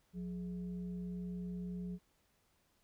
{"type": "tone with frequency modulation", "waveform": "sine", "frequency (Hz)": 180, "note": "F#3", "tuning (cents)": -47, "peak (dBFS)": -39, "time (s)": [0.13, 1.99], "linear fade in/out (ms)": 50, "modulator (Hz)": 238, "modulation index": 0.41, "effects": ["pink hiss -75 dBFS RMS until 2.83 s"]}